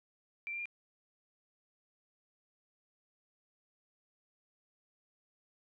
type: tone with pitch steps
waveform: sine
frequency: 2349 / 2376 / 2404 Hz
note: D7 / D7 / D7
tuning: 0 / +20 / +40 cents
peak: -37 dBFS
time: 0.47-0.656 s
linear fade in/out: 0 ms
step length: 62 ms
effects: none